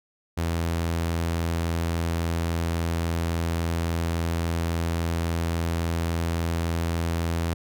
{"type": "tone", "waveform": "sawtooth", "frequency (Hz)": 83.6, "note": "E2", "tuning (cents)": 25, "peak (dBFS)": -20, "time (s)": [0.37, 7.54], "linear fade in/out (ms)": 10, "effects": []}